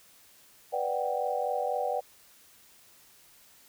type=chord; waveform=sine; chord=G major seventh; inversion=first; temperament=equal; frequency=493.9 / 587.3 / 740 / 784 Hz; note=B4 / D5 / F#5 / G5; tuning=0 / 0 / 0 / 0 cents; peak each=-33 dBFS; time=0.72-2.01 s; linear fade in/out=20 ms; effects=white hiss -58 dBFS RMS until 3.68 s